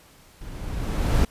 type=noise with level ramp; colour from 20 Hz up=brown; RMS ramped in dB=-38 to -17 dBFS; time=0.41-1.25 s; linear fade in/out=5 ms; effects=pink hiss -53 dBFS RMS until 1.3 s + resampled to 32000 Hz